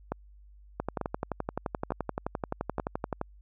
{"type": "two click trains", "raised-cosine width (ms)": 1, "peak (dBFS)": [-16, -16], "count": [29, 4], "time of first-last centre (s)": [[0.8, 3.214], [0.12, 2.799]], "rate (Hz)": [11.6, 1.12], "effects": ["added 50 Hz sine -51 dBFS peak until 3.41 s"]}